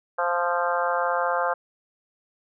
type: harmonic tone with a mistuned harmonic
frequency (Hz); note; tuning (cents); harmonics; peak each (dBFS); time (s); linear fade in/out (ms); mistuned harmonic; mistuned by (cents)
174.61; F3; 0; 3 / 4 / 5 / 6 / 7 / 8 / 9; -27 / -28 / -29 / -30 / -30 / -31 / -32; 0.18-1.54; 10; 8; -23
effects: none